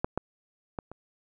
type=clicks; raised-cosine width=1 ms; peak=-12 / -14 / -19 / -28 dBFS; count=4; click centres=0.045 / 0.176 / 0.788 / 0.916 s; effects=none